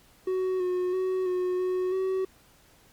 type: tone with pitch steps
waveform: triangle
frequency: 372.9 / 362.8 / 373.3 / 363.9 / 367.7 / 378.3 Hz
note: F#4 / F#4 / F#4 / F#4 / F#4 / F#4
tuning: +14 / -34 / +15 / -29 / -11 / +38 cents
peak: -23 dBFS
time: 0.27-2.25 s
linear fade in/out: 5 ms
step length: 330 ms
effects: pink hiss -59 dBFS RMS until 2.92 s + Opus 48 kbps